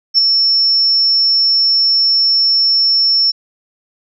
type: tone with ADSR envelope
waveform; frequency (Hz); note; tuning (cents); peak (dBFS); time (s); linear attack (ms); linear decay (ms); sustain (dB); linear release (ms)
sine; 5400; E8; +41; -4; 0.14-3.32; 43; 6; -5; 21
effects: none